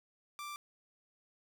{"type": "tone", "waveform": "sawtooth", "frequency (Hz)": 1177, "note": "D6", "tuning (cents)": 3, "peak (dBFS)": -38, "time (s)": [0.39, 0.56], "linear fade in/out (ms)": 0, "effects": []}